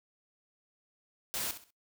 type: noise with echo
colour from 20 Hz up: white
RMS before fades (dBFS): -35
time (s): 1.34-1.51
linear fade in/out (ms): 0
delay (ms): 65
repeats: 3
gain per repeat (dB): -11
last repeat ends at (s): 1.705
effects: noise-tail reverb RT60 0.2 s tail -26 dB re dry